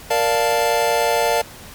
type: chord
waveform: square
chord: Bb major seventh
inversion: none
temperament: equal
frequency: 466.2 / 587.3 / 698.5 / 880 Hz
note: Bb4 / D5 / F5 / A5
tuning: 0 / 0 / 0 / 0 cents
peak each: -22 dBFS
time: 0.1-1.42 s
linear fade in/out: 10 ms
effects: pink hiss -39 dBFS RMS until 1.74 s + MP3 96 kbps